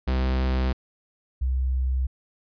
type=tone pair in turn; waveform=45% pulse / sine; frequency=64.5 / 64.5 Hz; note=C2 / C2; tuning=-24 / -24 cents; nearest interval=unison; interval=0 cents; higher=neither; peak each=-21 dBFS; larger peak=neither; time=0.07-0.73 / 1.41-2.07 s; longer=neither; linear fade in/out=10 ms; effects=resampled to 11025 Hz